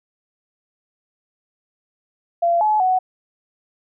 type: tone with pitch steps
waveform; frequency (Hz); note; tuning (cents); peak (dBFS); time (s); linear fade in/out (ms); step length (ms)
sine; 685 / 854 / 743; F5 / G#5 / F#5; -34 / +48 / +7; -14; 2.42-2.99; 10; 190
effects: none